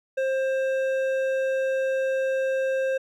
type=tone with hard clipping; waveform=sine; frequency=530 Hz; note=C5; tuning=22 cents sharp; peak=-24 dBFS; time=0.17-2.98 s; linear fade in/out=10 ms; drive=9 dB; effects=none